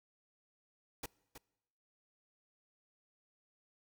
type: noise with echo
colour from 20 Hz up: pink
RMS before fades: -42 dBFS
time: 1.03-1.06 s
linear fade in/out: 5 ms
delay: 320 ms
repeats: 1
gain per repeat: -10 dB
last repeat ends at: 1.38 s
effects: noise-tail reverb RT60 1.0 s tail -25 dB re dry